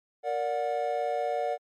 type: chord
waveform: triangle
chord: Bb augmented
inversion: none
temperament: just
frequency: 466.2 / 582.7 / 728.4 Hz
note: Bb4 / D5 / F#5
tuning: 0 / -14 / -27 cents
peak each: -31 / -29 / -28 dBFS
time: 0.23-1.58 s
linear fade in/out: 50 ms
effects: MP3 64 kbps